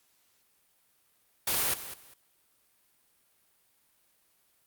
white noise with echo, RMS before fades -28 dBFS, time 1.47-1.74 s, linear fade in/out 5 ms, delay 200 ms, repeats 2, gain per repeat -13 dB, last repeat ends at 2.14 s, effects white hiss -69 dBFS RMS until 4.66 s + Opus 48 kbps

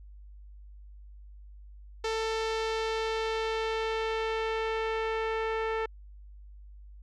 sawtooth tone with low-pass filter sweep, 444.7 Hz, A4, 18 cents sharp, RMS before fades -31 dBFS, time 2.04-5.86 s, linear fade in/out 5 ms, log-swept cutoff 5300 to 2100 Hz, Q 1.2, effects added 50 Hz sine -46 dBFS peak until 7.02 s

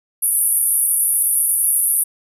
white band-pass noise, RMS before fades -17 dBFS, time 0.22-2.04 s, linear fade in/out 10 ms, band 9500 to 12000 Hz, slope 96 dB/octave, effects none

